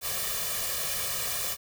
white noise with comb filter, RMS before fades -31 dBFS, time 0.01-1.57 s, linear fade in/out 50 ms, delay 1.7 ms, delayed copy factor +0.85, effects none

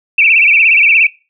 sine tone with vibrato, 2483 Hz, D#7, 4 cents flat, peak -5 dBFS, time 0.18-1.07 s, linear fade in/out 5 ms, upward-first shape sine, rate 17 Hz, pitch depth 160 cents each way, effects noise-tail reverb RT60 0.3 s tail -21 dB re dry

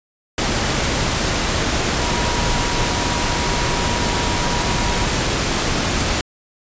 sine tone in noise, 959 Hz, A#5, 49 cents sharp, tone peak -27 dBFS, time 2-5.05 s, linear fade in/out 2 ms, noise pink, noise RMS -19 dBFS, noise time 0.38-6.21 s, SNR -11 dB, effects resampled to 16000 Hz

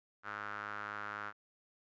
sawtooth tone with band-pass filter, 103.83 Hz, G#2, in tune, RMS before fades -43 dBFS, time 0.23-1.33 s, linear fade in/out 50 ms, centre 1400 Hz, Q 4.8, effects resampled to 16000 Hz

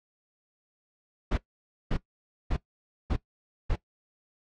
brown noise bursts, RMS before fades -26 dBFS, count 5, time 1.31-3.76 s, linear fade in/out 10 ms, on 66 ms, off 530 ms, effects noise-tail reverb RT60 0.1 s tail -18 dB re dry + low-pass 4000 Hz 12 dB/octave

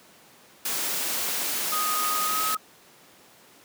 white noise, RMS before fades -28 dBFS, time 0.65-2.55 s, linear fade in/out 5 ms
clicks, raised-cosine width 1 ms, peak -24 dBFS, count 2, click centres 1.288 / 1.42 s
sine tone with pitch glide, 1244.5 to 1272.9 Hz, D#6 to D#6, 0 to +39 cents, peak -26 dBFS, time 1.72-2.57 s, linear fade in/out 5 ms, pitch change +39 cents, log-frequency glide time 2.23-2.42 s
effects pink hiss -53 dBFS RMS until 3.64 s + high-pass 200 Hz 12 dB/octave

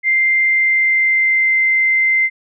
sine tone with pitch glide, 2093 to 2079 Hz, C7 to C7, 0 to -12 cents, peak -11 dBFS, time 0.03-2.3 s, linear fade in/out 50 ms, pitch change -12 cents, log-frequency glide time 0.38-1.6 s, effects none

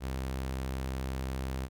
sawtooth tone, 65.7 Hz, C2, 8 cents sharp, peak -29 dBFS, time 0-1.69 s, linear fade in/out 50 ms, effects none

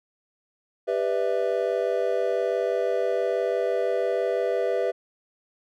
triangle chord, E minor seventh, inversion first, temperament just, 395.6 / 494.4 / 593.3 / 659.3 Hz, G4 / B4 / D5 / E5, +16 / +2 / +18 / 0 cents, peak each -26 / -24 / -29 / -26 dBFS, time 0.87-4.92 s, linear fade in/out 20 ms, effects none

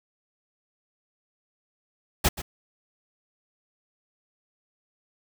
pink noise with echo, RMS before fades -20 dBFS, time 2.24-2.29 s, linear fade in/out 10 ms, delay 130 ms, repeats 1, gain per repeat -14 dB, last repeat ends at 2.42 s, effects none

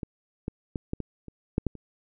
clicks, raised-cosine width 3 ms, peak -20 / -17 / -17 / -16 / -19 / -29 / -10 / -13 / -29 dBFS, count 9, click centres 0.032 / 0.481 / 0.758 / 0.934 / 1.003 / 1.283 / 1.581 / 1.667 / 1.753 s, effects none

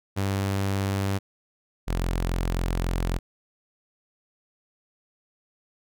sawtooth tone pair in turn, 98 / 43.65 Hz, G2 / F1, 0 / 0 cents, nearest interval octave + major second, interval 1400 cents, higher first, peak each -20 dBFS, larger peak neither, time 0.16-1.19 / 1.87-3.19 s, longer second, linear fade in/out 20 ms, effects none

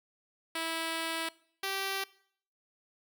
5% pulse tone pair in turn, 327 / 388.9 Hz, E4 / G4, -14 / -14 cents, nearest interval minor third, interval 300 cents, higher second, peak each -21 dBFS, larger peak neither, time 0.55-1.29 / 1.63-2.04 s, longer first, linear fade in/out 5 ms, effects noise-tail reverb RT60 0.6 s tail -21 dB re dry

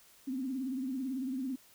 sine tone with vibrato, 261.6 Hz, C4, in tune, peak -33 dBFS, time 0.27-1.56 s, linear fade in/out 10 ms, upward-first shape triangle, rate 18 Hz, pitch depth 120 cents each way, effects white hiss -61 dBFS RMS until 1.74 s

